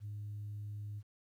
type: tone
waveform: sine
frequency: 103.9 Hz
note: G#2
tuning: 1 cent sharp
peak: -39 dBFS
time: 0-1.03 s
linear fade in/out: 50 ms
effects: tanh soft clip ceiling -37 dBFS + 12-bit